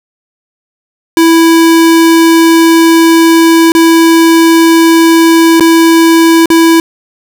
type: tone with dropouts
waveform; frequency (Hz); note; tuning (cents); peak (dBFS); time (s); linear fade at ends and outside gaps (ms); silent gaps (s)
square; 329.6; E4; 0; -3; 1.17-6.8; 1; 3.72-3.75 / 5.598-5.607 / 6.458-6.502
effects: none